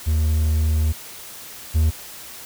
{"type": "tone pair in turn", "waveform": "triangle", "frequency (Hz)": [77.8, 78.75], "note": ["D#2", "D#2"], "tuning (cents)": [0, 21], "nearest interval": "unison", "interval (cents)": 21, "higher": "second", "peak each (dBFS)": [-14, -12], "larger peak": "second", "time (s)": [[0.06, 0.93], [1.74, 1.91]], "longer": "first", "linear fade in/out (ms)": 20, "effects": ["white hiss -38 dBFS RMS until 2.45 s"]}